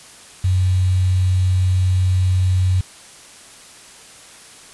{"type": "tone with quantisation", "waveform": "sine", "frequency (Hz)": 92.5, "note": "F#2", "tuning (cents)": 0, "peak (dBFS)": -13, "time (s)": [0.44, 2.81], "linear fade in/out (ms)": 5, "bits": 6, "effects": ["white hiss -42 dBFS RMS until 4.73 s", "resampled to 24000 Hz"]}